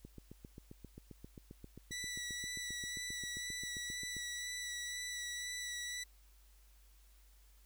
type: click train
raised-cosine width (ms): 3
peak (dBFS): -37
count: 32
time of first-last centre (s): 0.05-4.167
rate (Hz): 7.53
type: tone with vibrato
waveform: 15% pulse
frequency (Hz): 1959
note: B6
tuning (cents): -15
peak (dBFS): -34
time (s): 1.91-6.04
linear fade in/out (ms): 10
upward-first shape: sine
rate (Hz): 2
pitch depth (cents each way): 15
effects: added 50 Hz sine -61 dBFS peak until 7.65 s + white hiss -70 dBFS RMS until 7.65 s